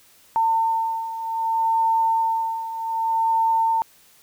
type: beating tone pair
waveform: sine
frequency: 902 / 902.64 Hz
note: A5 / A5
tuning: +43 / +44 cents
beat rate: 0.64 Hz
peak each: -25 / -20 dBFS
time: 0.36-3.82 s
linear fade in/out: 0 ms
effects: white hiss -54 dBFS RMS until 4.22 s